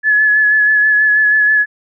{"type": "tone with vibrato", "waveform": "sine", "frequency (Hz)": 1709, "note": "G#6", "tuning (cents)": 49, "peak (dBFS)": -8, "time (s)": [0.03, 1.66], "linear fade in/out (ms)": 50, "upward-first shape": "sine", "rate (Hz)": 6.2, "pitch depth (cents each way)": 24, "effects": []}